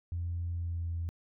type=tone with pitch glide; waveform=sine; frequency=86 to 84.33 Hz; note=F2 to E2; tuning=-26 to +40 cents; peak=-31 dBFS; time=0.12-1.09 s; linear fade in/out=0 ms; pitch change=-34 cents; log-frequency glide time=0.5-0.9 s; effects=tanh soft clip ceiling -27 dBFS